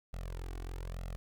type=tone with flanger; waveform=sawtooth; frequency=43.65 Hz; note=F1; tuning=in tune; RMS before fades=-41 dBFS; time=0.13-1.16 s; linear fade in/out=0 ms; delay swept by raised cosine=1.5 to 2.7 ms; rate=1.1 Hz; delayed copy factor=+0.9; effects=none